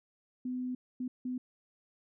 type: tone bursts at uneven times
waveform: sine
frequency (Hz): 252.1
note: B3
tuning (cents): +36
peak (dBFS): -33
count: 3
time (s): 0.45-0.75 / 1-1.08 / 1.25-1.38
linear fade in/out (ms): 5
effects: none